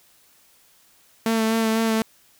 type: tone with vibrato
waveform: sawtooth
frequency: 223.5 Hz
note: A3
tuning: 27 cents sharp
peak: -15 dBFS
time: 1.26-2.02 s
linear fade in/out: 2 ms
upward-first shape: sine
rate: 4 Hz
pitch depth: 21 cents each way
effects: white hiss -57 dBFS RMS until 2.39 s